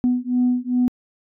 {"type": "beating tone pair", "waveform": "sine", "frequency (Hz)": [246.9, 249.4], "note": ["B3", "B3"], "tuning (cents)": [0, 17], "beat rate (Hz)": 2.5, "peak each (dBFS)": -19, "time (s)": [0.04, 0.88], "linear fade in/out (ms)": 0, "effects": ["tanh soft clip ceiling -11 dBFS"]}